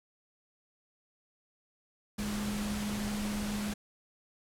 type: tone in noise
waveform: sine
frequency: 207.7 Hz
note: G#3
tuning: in tune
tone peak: -33 dBFS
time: 2.18-3.74 s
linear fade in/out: 10 ms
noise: pink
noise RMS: -39 dBFS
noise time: 2.18-3.74 s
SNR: +3 dB
effects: low-pass 12000 Hz 12 dB/octave